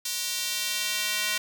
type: tone with high-pass filter sweep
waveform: square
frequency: 210.5 Hz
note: G#3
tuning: 24 cents sharp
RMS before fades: -29 dBFS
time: 0.05-1.38 s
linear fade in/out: 5 ms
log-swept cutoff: 4600 to 2200 Hz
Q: 1
effects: none